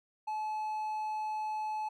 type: tone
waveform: triangle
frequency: 860 Hz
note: A5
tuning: 40 cents flat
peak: -31 dBFS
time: 0.27-1.89 s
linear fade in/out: 10 ms
effects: none